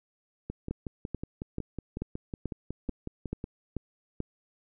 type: two click trains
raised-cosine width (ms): 3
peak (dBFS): -22 / -19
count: 17 / 9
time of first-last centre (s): 0.5-3.441 / 0.71-4.203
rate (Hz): 5.44 / 2.29
effects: none